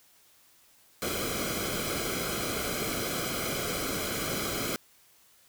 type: noise with comb filter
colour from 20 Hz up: pink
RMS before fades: -32 dBFS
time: 1.02-4.76 s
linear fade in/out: 0 ms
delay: 1.1 ms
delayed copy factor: -0.75
effects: white hiss -61 dBFS RMS until 5.48 s